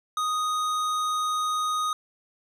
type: tone with hard clipping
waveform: sine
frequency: 1244.5 Hz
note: D#6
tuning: in tune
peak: -26 dBFS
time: 0.17-1.93 s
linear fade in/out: 2 ms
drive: 14 dB
effects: none